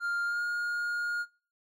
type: tone with pitch glide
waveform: triangle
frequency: 1400 to 1425.3 Hz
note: F6 to F6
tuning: +4 to +35 cents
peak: -27 dBFS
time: 0-1.26 s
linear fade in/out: 50 ms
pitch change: +31 cents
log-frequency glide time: 0.25-0.42 s
effects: noise-tail reverb RT60 0.4 s tail -24 dB re dry